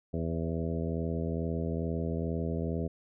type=harmonic tone with a mistuned harmonic; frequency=82.3 Hz; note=E2; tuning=2 cents flat; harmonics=1 / 2 / 3 / 4 / 5 / 6 / 7 / 8; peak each=-35 / -34 / -37 / -42 / -39 / -41 / -45 / -44 dBFS; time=0.13-2.88 s; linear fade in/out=10 ms; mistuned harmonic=7; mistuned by=-22 cents; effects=none